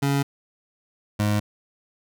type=tone pair in turn; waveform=25% pulse; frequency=140 / 104.59 Hz; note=C#3 / G#2; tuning=+18 / +13 cents; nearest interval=perfect fourth; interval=505 cents; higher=first; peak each=-16 dBFS; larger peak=neither; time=0.02-0.23 / 1.19-1.4 s; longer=neither; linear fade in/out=10 ms; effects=none